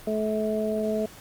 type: harmonic tone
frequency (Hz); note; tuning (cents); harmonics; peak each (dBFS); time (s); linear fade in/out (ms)
215.8; A3; -33; 1 / 2 / 3; -28 / -28 / -28; 0.07-1.06; 5
effects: pink hiss -47 dBFS RMS until 1.2 s + Opus 48 kbps